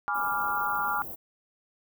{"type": "chord", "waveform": "sine", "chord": "G# diminished seventh", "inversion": "none", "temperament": "equal", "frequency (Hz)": [830.6, 987.8, 1174.7, 1396.9], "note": ["G#5", "B5", "D6", "F6"], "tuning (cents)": [0, 0, 0, 0], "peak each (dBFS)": [-31, -36, -31, -30], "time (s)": [0.08, 1.02], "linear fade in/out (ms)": 0}
{"type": "band-stop noise", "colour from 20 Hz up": "white", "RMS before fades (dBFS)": -39, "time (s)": [0.14, 1.16], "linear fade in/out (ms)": 20, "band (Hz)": [760, 16000], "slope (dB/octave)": 24}
{"effects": []}